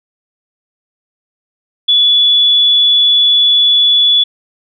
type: tone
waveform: sine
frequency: 3428 Hz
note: A7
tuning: 46 cents flat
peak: -6 dBFS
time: 1.88-4.24 s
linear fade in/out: 10 ms
effects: none